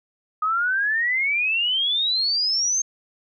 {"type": "exponential sweep", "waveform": "sine", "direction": "up", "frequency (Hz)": [1241, 6430], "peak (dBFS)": -19, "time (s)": [0.42, 2.82], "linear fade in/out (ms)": 5, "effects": []}